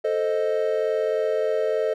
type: chord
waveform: triangle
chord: A diminished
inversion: none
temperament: equal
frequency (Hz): 440 / 523.3 / 622.3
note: A4 / C5 / Eb5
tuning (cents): 0 / 0 / 0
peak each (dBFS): -22 / -25 / -23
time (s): 0.04-1.94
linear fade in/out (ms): 10
effects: none